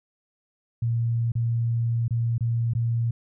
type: tone with dropouts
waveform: sine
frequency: 116.54 Hz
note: A#2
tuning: in tune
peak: -21 dBFS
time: 0.82-3.11 s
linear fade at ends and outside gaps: 5 ms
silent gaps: 1.32-1.353 / 2.081-2.107 / 2.381-2.407 / 2.736-2.75 s
effects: none